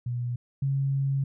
sine tone pair in turn, 121.7 / 137.12 Hz, B2 / C#3, -25 / -18 cents, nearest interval major second, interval 207 cents, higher second, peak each -27 / -23 dBFS, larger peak second, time 0.06-0.36 / 0.62-1.24 s, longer second, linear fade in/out 5 ms, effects none

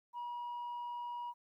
sine tone, 962 Hz, B5, 46 cents flat, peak -37 dBFS, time 0.13-1.34 s, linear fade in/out 50 ms, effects tanh soft clip ceiling -38 dBFS + 13-bit

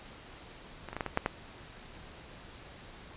clicks, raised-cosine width 0.5 ms, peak -26 / -24 / -20 / -16 / -19 / -11 / -13 dBFS, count 7, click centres 0.887 / 0.93 / 0.966 / 1.008 / 1.063 / 1.174 / 1.261 s, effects pink hiss -50 dBFS RMS until 3.16 s + resampled to 8000 Hz

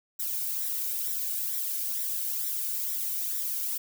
violet noise with flanger, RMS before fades -31 dBFS, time 0.19-3.78 s, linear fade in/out 10 ms, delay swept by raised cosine 0.53 to 1.37 ms, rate 2.2 Hz, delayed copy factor +0.55, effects none

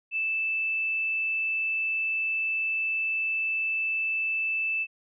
sine tone, 2637 Hz, E7, in tune, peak -25 dBFS, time 0.11-4.87 s, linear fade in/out 50 ms, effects none

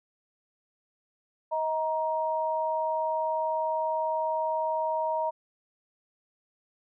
sine tone pair together, 632.8 / 940 Hz, D#5 / A#5, +29 / +14 cents, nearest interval perfect fifth, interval 685 cents, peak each -29 / -28 dBFS, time 1.51-5.31 s, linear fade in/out 20 ms, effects none

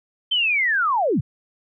sine linear sweep, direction down, 3136 to 88.2 Hz, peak -17 dBFS, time 0.31-1.21 s, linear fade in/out 10 ms, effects none

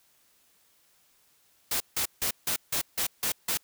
white noise bursts, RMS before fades -28 dBFS, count 8, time 1.71-3.574 s, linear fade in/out 5 ms, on 93 ms, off 160 ms, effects white hiss -65 dBFS RMS until 3.63 s

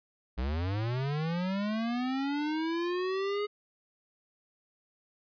square linear sweep, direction up, 58.27 to 418.8 Hz, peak -30 dBFS, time 0.37-3.47 s, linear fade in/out 20 ms, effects resampled to 11025 Hz

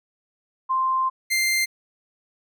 sine / sawtooth tone pair in turn, 1046.5 / 2093 Hz, C6 / C7, 0 / 0 cents, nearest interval octave, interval 1200 cents, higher second, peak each -19 / -16 dBFS, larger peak second, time 0.69-1.1 / 1.3-1.66 s, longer first, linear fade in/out 20 ms, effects none

